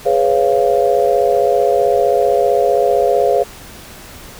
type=chord; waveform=sine; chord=C# dominant seventh; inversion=second; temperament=just; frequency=415.8 / 498.9 / 554.4 / 693 Hz; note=G#4 / B4 / C#5 / E#5; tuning=+2 / +17 / 0 / -14 cents; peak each=-16 dBFS; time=0.05-3.44 s; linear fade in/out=20 ms; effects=pink hiss -36 dBFS RMS until 4.39 s